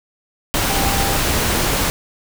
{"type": "tone in noise", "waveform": "sine", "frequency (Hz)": 790, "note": "G5", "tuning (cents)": 13, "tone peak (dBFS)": -24, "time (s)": [0.7, 1.17], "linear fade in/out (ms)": 0, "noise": "pink", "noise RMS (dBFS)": -18, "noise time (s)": [0.54, 1.9], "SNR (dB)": -9, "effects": []}